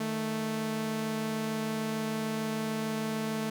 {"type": "tone pair together", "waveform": "sawtooth", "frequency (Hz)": [155.56, 220], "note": ["D#3", "A3"], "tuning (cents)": [0, 0], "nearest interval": "tritone", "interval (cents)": 600, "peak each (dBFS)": [-35, -27], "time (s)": [0, 3.5], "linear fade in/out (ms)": 5, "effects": []}